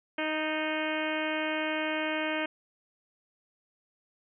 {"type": "harmonic tone with a mistuned harmonic", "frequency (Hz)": 311.1, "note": "D#4", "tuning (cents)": 0, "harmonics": [1, 2, 3, 4, 5, 6, 7, 8, 9, 10], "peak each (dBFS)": [-34, -34, -39, -42, -37, -40, -38, -39, -42, -43], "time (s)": [0.18, 2.46], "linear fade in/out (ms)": 5, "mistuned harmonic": 6, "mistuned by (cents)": -29, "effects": []}